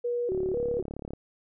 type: tone with vibrato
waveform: sine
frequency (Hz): 424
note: G#4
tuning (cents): +36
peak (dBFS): -26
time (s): 0.04-0.82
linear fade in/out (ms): 10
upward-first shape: square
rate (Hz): 2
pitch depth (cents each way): 220
type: click train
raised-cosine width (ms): 2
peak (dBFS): -24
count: 30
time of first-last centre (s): 0.32-1.135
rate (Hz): 35.6
effects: none